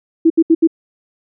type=tone bursts; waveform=sine; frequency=327 Hz; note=E4; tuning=14 cents flat; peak=-6 dBFS; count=4; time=0.25-0.674 s; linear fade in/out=10 ms; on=52 ms; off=72 ms; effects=none